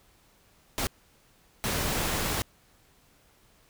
pink noise bursts at uneven times, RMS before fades -29 dBFS, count 2, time 0.78-0.87 / 1.64-2.42 s, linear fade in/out 0 ms, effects pink hiss -62 dBFS RMS until 3.69 s

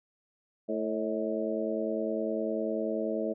harmonic tone with a mistuned harmonic, 110 Hz, A2, in tune, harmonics 2 / 3 / 4 / 5 / 6, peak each -35 / -35 / -35 / -35 / -35 dBFS, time 0.68-3.34 s, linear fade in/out 20 ms, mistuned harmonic 6, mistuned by -54 cents, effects none

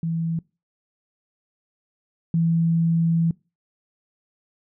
sine tone pair in turn, 164.81 / 165.86 Hz, E3 / E3, 0 / +11 cents, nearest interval unison, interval 11 cents, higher second, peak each -22 / -17 dBFS, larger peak second, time 0.03-0.39 / 2.34-3.31 s, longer second, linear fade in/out 2 ms, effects noise-tail reverb RT60 0.3 s tail -24 dB re dry

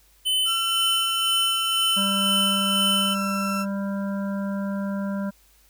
square tone with tremolo, 3034 Hz, F#7, 43 cents sharp, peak -20 dBFS, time 0.25-3.15 s, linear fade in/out 20 ms, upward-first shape sine, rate 2 Hz, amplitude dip 40%
35% pulse tone with pitch glide, 1354 to 1342.3 Hz, E6 to E6, +46 to +31 cents, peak -25 dBFS, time 0.45-3.66 s, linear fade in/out 50 ms, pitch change -15 cents, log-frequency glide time 0.91-2.43 s
harmonic tone, 197.9 Hz, G3, 17 cents sharp, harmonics 1 / 3 / 5 / 7 / 8, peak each -25 / -34 / -40 / -41 / -44 dBFS, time 1.96-5.31 s, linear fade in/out 20 ms
effects added 50 Hz sine -59 dBFS peak until 5.69 s + white hiss -59 dBFS RMS until 5.69 s

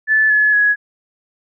sine tone with pitch steps, 1742 / 1708.1 / 1674.9 Hz, A6 / G#6 / G#6, -18 / +48 / +14 cents, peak -10 dBFS, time 0.07-0.76 s, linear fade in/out 50 ms, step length 230 ms, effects none

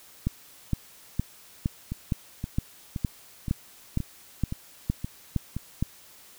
two click trains, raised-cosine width 5 ms, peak -18 / -12 dBFS, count 8 / 13, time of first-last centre 1.92-5.566 / 0.27-5.826 s, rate 1.92 / 2.16 Hz, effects white hiss -52 dBFS RMS until 6.38 s

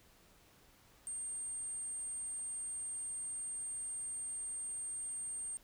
sine tone, 8680 Hz, C#9, 37 cents flat, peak -39 dBFS, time 1.07-5.57 s, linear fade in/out 0 ms, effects pink hiss -65 dBFS RMS until 5.63 s

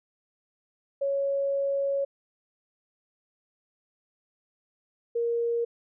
sine tone pair in turn, 555 / 468.6 Hz, C#5 / A#4, +2 / +9 cents, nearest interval minor third, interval 293 cents, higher first, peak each -24 dBFS, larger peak neither, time 1.01-2.05 / 5.15-5.65 s, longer first, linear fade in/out 10 ms, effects none

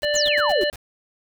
pink noise bursts, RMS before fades -37 dBFS, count 7, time 0.02-0.758 s, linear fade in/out 0 ms, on 30 ms, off 88 ms
harmonic tone, 590 Hz, D5, 8 cents sharp, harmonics 1 / 3 / 5 / 7, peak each -21 / -26 / -28 / -29 dBFS, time 0.03-0.7 s, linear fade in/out 2 ms
sine exponential sweep, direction down, 7459 to 331.1 Hz, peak -20 dBFS, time 0.15-0.64 s, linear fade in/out 5 ms
effects none

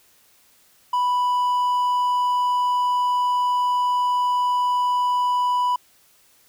triangle tone, 988 Hz, B5, in tune, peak -16 dBFS, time 0.93-5.76 s, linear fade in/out 5 ms, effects white hiss -57 dBFS RMS until 6.48 s

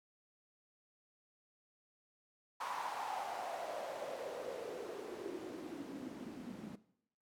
white noise with band-pass filter sweep, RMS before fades -44 dBFS, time 2.6-6.76 s, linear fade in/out 10 ms, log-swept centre 1000 to 210 Hz, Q 5.4, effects noise-tail reverb RT60 0.7 s tail -17 dB re dry

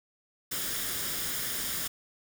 white noise with comb filter, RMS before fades -33 dBFS, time 0.51-1.88 s, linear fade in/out 10 ms, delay 0.58 ms, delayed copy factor +0.5, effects none

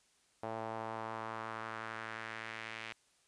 sawtooth tone with band-pass filter sweep, 111.8 Hz, A2, 28 cents sharp, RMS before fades -43 dBFS, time 0.43-2.93 s, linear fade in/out 5 ms, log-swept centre 720 to 2400 Hz, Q 1.9, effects white hiss -71 dBFS RMS until 3.27 s + resampled to 22050 Hz

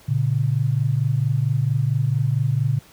sine tone pair together, 116.5 / 140.93 Hz, A#2 / C#3, -1 / +29 cents, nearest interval minor third, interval 330 cents, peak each -20 dBFS, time 0.08-2.79 s, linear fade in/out 10 ms, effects pink hiss -50 dBFS RMS until 2.92 s + high-pass 60 Hz 12 dB/octave

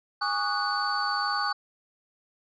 sine tone cluster, 824 / 1121 / 1223 / 1476 / 4509 Hz, G#5 / C#6 / D#6 / F#6 / C#8, -14 / +19 / -30 / -5 / +29 cents, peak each -31 dBFS, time 0.21-1.53 s, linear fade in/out 10 ms, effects tanh soft clip ceiling -16 dBFS

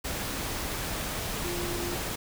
sine tone in noise, 349.2 Hz, F4, in tune, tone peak -34 dBFS, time 1.44-1.96 s, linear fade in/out 10 ms, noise pink, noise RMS -33 dBFS, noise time 0.04-2.16 s, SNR -4 dB, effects none

